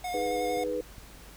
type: tone with vibrato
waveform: square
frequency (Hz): 720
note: F#5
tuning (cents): -47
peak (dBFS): -32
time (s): 0.04-0.64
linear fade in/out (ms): 5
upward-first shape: square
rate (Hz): 11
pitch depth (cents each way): 16
type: chord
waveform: sine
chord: G# minor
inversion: second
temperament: equal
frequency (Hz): 311.1 / 415.3 / 493.9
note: D#4 / G#4 / B4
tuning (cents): 0 / 0 / 0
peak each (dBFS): -36 / -35 / -30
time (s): 0.14-0.81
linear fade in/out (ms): 2
type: clicks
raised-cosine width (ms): 5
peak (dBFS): -34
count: 2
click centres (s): 0.573 / 0.982
effects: added 50 Hz sine -51 dBFS peak until 1.36 s + pink hiss -51 dBFS RMS until 1.36 s